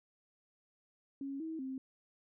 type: tone with pitch steps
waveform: sine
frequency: 275.2 / 321.3 / 263.6 Hz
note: C#4 / E4 / C4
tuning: -12 / -44 / +13 cents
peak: -38 dBFS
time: 1.21-1.78 s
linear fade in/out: 2 ms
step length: 190 ms
effects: none